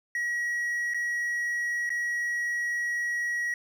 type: tone with dropouts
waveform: triangle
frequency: 1912 Hz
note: A#6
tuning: 43 cents sharp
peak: -25 dBFS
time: 0.15-3.54 s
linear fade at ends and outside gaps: 2 ms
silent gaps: 0.937-0.944 / 1.893-1.902 s
effects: none